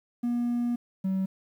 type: tone pair in turn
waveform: triangle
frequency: 240 / 190.49 Hz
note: B3 / G3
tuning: -49 / -49 cents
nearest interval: major third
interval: 400 cents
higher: first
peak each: -22 / -22 dBFS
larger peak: neither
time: 0.23-0.76 / 1.04-1.26 s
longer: first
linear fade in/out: 10 ms
effects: tanh soft clip ceiling -19 dBFS + 10-bit